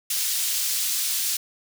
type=high-pass noise; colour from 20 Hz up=pink; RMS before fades=-25 dBFS; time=0.1-1.37 s; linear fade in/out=5 ms; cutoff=4500 Hz; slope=12 dB/octave; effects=none